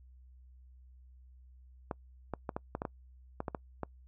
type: clicks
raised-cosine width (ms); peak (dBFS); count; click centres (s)
1; -21; 11; 1.912 / 2.337 / 2.492 / 2.565 / 2.751 / 2.819 / 2.852 / 3.404 / 3.482 / 3.548 / 3.833
effects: noise-tail reverb RT60 0.1 s tail -26 dB re dry + added 63 Hz sine -54 dBFS peak until 4.07 s